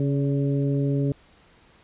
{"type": "harmonic tone with a mistuned harmonic", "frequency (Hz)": 139.5, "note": "C#3", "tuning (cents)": 11, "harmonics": [1, 2, 3, 4], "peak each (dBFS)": [-22, -26, -30, -36], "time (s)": [0, 1.12], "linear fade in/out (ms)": 2, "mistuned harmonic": 4, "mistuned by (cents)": 38, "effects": ["pink hiss -56 dBFS RMS until 1.83 s", "resampled to 8000 Hz"]}